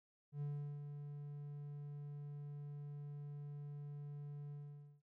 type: tone with ADSR envelope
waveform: triangle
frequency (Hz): 145.1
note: D3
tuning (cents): -21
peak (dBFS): -37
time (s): 0.32-5.02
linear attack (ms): 95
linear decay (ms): 380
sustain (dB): -7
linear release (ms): 500
effects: none